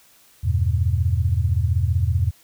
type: chord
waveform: sine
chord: E minor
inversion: none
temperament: equal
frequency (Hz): 82.41 / 98 / 123.47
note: E2 / G2 / B2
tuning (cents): 0 / 0 / 0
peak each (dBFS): -20 / -21 / -24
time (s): 0.43-2.31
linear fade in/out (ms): 20
effects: white hiss -54 dBFS RMS until 2.43 s